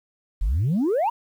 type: exponential sweep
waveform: sine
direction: up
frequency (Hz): 40 to 987.8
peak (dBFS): -17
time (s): 0.41-1.1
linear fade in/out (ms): 10
effects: tanh soft clip ceiling -17 dBFS + 9-bit